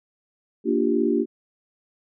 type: chord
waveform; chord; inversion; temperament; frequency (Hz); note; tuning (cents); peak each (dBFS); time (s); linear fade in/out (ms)
sine; G minor seventh; first; equal; 233.1 / 293.7 / 349.2 / 392; Bb3 / D4 / F4 / G4; 0 / 0 / 0 / 0; -24; 0.64-1.26; 50
effects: none